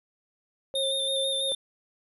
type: tone with tremolo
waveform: sine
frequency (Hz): 539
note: C#5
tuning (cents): -49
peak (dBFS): -28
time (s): 0.74-1.52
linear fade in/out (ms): 0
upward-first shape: sine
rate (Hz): 2.7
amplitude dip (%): 50
type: tone with vibrato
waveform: square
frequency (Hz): 3624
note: A#7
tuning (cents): -50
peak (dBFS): -27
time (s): 0.75-1.55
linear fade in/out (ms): 5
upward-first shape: square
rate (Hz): 6.1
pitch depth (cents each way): 26
effects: resampled to 32000 Hz